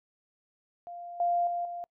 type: tone with level steps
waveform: sine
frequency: 697 Hz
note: F5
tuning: 4 cents flat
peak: -39 / -24 / -29 / -35 dBFS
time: 0.87-1.84 s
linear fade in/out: 0 ms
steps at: 1.2 / 1.47 / 1.65 s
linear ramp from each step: 2 ms
effects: noise-tail reverb RT60 0.1 s tail -26 dB re dry